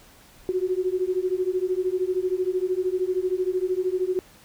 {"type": "beating tone pair", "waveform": "sine", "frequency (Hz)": [362.4, 375.4], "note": ["F#4", "F#4"], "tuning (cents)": [-36, 25], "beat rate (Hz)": 13, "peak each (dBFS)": -25, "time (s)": [0.49, 4.19], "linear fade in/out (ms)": 0, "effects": ["pink hiss -52 dBFS RMS until 4.44 s"]}